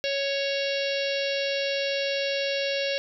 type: harmonic tone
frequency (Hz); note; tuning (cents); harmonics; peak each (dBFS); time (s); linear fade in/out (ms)
554.4; C#5; 0; 1 / 3 / 4 / 5 / 6 / 7 / 8 / 9 / 10; -27 / -36 / -37 / -33 / -37 / -36 / -37 / -42 / -38; 0.04-2.98; 0
effects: none